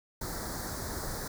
pink band-stop noise, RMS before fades -37 dBFS, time 0.21-1.28 s, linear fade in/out 5 ms, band 1900 to 4100 Hz, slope 48 dB/octave, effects none

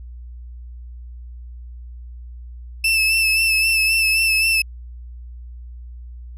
35% pulse tone with vibrato, 2637 Hz, E7, in tune, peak -13 dBFS, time 2.84-4.62 s, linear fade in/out 5 ms, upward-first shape sine, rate 3.8 Hz, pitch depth 32 cents each way, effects added 60 Hz sine -33 dBFS peak until 6.37 s + resampled to 32000 Hz

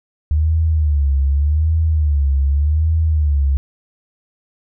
sine tone with vibrato, 74.3 Hz, D2, 21 cents sharp, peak -12 dBFS, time 0.31-3.57 s, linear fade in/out 0 ms, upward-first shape sine, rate 0.85 Hz, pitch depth 140 cents each way, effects none

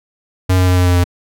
square tone with pitch steps, 92.5 / 91.65 / 90.81 / 89.97 / 89.14 / 88.32 Hz, F#2 / F#2 / F#2 / F#2 / F2 / F2, 0 / -16 / -32 / -48 / +36 / +20 cents, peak -10 dBFS, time 0.49-1.042 s, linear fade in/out 10 ms, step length 92 ms, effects none

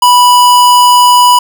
square tone, 984 Hz, B5, 7 cents flat, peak -3 dBFS, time 0.02-1.39 s, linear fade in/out 5 ms, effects none

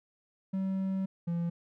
triangle tone pair in turn, 191.3 / 170.37 Hz, G3 / F3, -42 / -43 cents, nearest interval major second, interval 201 cents, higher first, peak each -27 dBFS, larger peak neither, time 0.53-1.06 / 1.27-1.5 s, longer first, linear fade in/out 10 ms, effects none

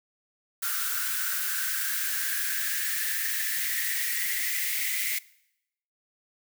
blue noise with high-pass filter sweep, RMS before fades -29 dBFS, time 0.62-5.19 s, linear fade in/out 10 ms, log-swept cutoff 1400 to 2100 Hz, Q 9.9, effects noise-tail reverb RT60 0.8 s tail -21 dB re dry

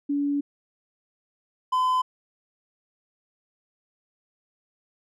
sine / triangle tone pair in turn, 285.6 / 1017.8 Hz, D4 / C6, -48 / -48 cents, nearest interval octave + minor seventh, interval 2200 cents, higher second, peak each -22 / -18 dBFS, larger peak second, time 0.09-0.41 / 1.72-2.02 s, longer first, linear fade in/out 10 ms, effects none

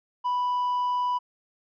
sine tone with hard clipping, 987.8 Hz, B5, in tune, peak -24 dBFS, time 0.24-1.19 s, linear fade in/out 20 ms, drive 2 dB, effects resampled to 11025 Hz

